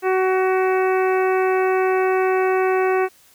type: harmonic tone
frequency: 375.2 Hz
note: F#4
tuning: 24 cents sharp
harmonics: 1 / 2 / 3 / 4 / 5 / 6 / 7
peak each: -17 / -23 / -27 / -29 / -31 / -33 / -34 dBFS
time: 0.02-3.09 s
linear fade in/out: 50 ms
effects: white hiss -53 dBFS RMS until 3.34 s